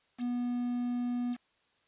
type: tone with quantisation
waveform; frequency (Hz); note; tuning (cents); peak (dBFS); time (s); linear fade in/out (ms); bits
triangle; 243.8; B3; -22; -28; 0.18-1.37; 50; 8
effects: white hiss -71 dBFS RMS until 1.87 s + resampled to 8000 Hz